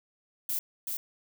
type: noise with echo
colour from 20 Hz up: violet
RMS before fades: -31 dBFS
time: 0.49-0.59 s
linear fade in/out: 2 ms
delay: 380 ms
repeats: 1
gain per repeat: -3 dB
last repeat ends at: 0.97 s
effects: none